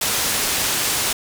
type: low-pass noise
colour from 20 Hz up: white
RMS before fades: -21 dBFS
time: 0.01-1.13 s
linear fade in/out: 5 ms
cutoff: 11000 Hz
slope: 12 dB/octave
effects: none